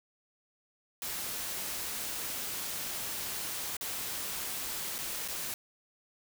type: noise with dropouts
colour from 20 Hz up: white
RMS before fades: -37 dBFS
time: 1.02-5.54 s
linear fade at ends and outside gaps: 1 ms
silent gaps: 3.768-3.81 / 4.982-4.987 / 5.278-5.284 s
effects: none